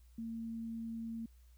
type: tone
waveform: sine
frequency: 227.5 Hz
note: A#3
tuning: 42 cents flat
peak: -39 dBFS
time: 0.18-1.26 s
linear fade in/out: 5 ms
effects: added 60 Hz sine -58 dBFS peak until 1.57 s + white hiss -74 dBFS RMS until 1.57 s